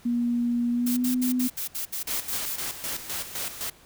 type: tone with pitch glide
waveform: sine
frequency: 239.1 to 251.1 Hz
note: A#3 to B3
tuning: +44 to +29 cents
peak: -22 dBFS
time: 0.05-1.48 s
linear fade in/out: 10 ms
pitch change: +85 cents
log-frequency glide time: 0.71-1.1 s
type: noise bursts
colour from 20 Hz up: blue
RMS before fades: -31 dBFS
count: 10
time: 0.86-2.563 s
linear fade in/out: 10 ms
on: 110 ms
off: 67 ms
type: noise with tremolo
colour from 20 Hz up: white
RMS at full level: -31 dBFS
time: 2.07-3.7 s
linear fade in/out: 5 ms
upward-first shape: square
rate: 3.9 Hz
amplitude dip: 65%
effects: pink hiss -54 dBFS RMS until 3.85 s